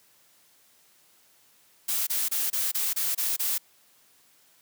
blue noise bursts, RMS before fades -27 dBFS, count 8, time 1.88-3.582 s, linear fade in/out 10 ms, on 190 ms, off 26 ms, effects white hiss -61 dBFS RMS until 4.61 s + high-pass 100 Hz 12 dB/octave

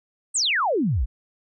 sine exponential sweep, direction down, 8870 to 46.76 Hz, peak -19 dBFS, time 0.34-1.06 s, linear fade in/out 20 ms, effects none

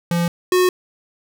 square tone pair in turn, 171.6 / 364.9 Hz, F3 / F#4, -30 / -24 cents, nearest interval octave + minor second, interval 1306 cents, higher second, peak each -17 / -13 dBFS, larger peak second, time 0.11-0.28 / 0.52-0.69 s, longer neither, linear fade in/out 2 ms, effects none

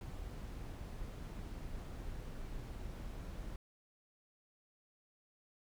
brown noise, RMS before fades -45 dBFS, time 0.01-3.56 s, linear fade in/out 2 ms, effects none

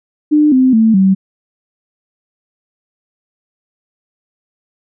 sine tone with pitch steps, 300.5 / 258.6 / 222.5 / 191.5 Hz, D4 / C4 / A3 / G3, +40 / -20 / +20 / -40 cents, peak -6 dBFS, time 0.31-1.15 s, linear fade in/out 20 ms, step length 210 ms, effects none

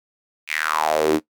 sawtooth tone with high-pass filter sweep, 77.78 Hz, D#2, in tune, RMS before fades -20 dBFS, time 0.47-1.2 s, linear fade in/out 50 ms, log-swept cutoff 2500 to 280 Hz, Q 5.5, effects noise-tail reverb RT60 0.1 s tail -17 dB re dry

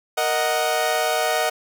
sawtooth chord, D# minor, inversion second, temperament equal, 466.2 / 622.3 / 740 Hz, A#4 / D#5 / F#5, 0 / 0 / 0 cents, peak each -23 / -19 / -19 dBFS, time 0.17-1.5 s, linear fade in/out 10 ms, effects none

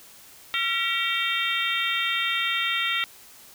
harmonic tone with a mistuned harmonic, 455.2 Hz, A#4, 41 cents flat, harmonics 3 / 4 / 5 / 6 / 7 / 8, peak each -30 / -30 / -30 / -30 / -30 / -30 dBFS, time 0.54-3.04 s, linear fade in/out 0 ms, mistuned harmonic 4, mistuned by +100 cents, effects white hiss -49 dBFS RMS until 3.54 s

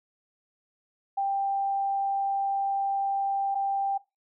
sine tone pair in turn, 789 / 789 Hz, G5 / G5, +11 / +11 cents, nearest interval unison, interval 0 cents, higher neither, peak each -24 dBFS, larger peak neither, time 1.17-3.55 / 3.55-3.98 s, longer first, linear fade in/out 10 ms, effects noise-tail reverb RT60 0.2 s tail -17 dB re dry

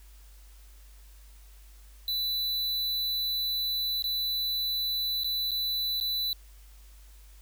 square tone with dropouts, 3980 Hz, B7, 13 cents sharp, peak -28 dBFS, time 2.08-6.33 s, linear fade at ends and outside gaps 1 ms, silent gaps 4.023-4.041 / 5.235-5.244 / 5.509-5.516 / 6.001-6.01 s, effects added 50 Hz sine -49 dBFS peak until 7.41 s + white hiss -60 dBFS RMS until 7.41 s

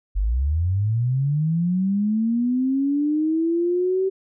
sine linear sweep, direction up, 44.38 to 385.8 Hz, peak -18 dBFS, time 0.15-4.1 s, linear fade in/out 20 ms, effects none

